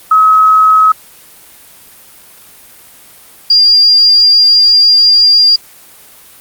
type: tone pair in turn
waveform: sine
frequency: 1279 / 4798 Hz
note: D#6 / D8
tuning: +47 / +36 cents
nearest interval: octave + major seventh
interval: 2289 cents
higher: second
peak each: -3 dBFS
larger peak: neither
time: 0.11-0.92 / 3.5-5.56 s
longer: second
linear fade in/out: 5 ms
effects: white hiss -38 dBFS RMS until 6.4 s + Opus 32 kbps